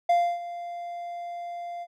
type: tone with ADSR envelope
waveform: triangle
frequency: 695 Hz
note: F5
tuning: 9 cents flat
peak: -15 dBFS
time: 0.09-1.87 s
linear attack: 7 ms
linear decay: 290 ms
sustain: -16 dB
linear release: 49 ms
effects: none